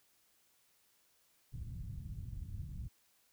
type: low-pass noise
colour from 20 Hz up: white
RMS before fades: -44 dBFS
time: 1.52-2.89 s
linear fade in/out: 20 ms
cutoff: 130 Hz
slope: 24 dB/octave
effects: white hiss -72 dBFS RMS until 3.32 s